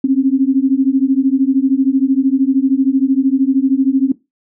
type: beating tone pair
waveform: sine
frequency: 261.6 / 274.6 Hz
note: C4 / C#4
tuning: 0 / -16 cents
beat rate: 13 Hz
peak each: -13 dBFS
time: 0.04-4.12 s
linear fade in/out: 5 ms
effects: noise-tail reverb RT60 0.2 s tail -18 dB re dry